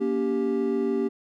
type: chord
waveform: triangle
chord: G diminished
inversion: first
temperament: just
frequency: 235.2 / 282.2 / 392 Hz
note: Bb3 / Db4 / G4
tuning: +16 / +31 / 0 cents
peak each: -26 / -27 / -23 dBFS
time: 0-1.09 s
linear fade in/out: 20 ms
effects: none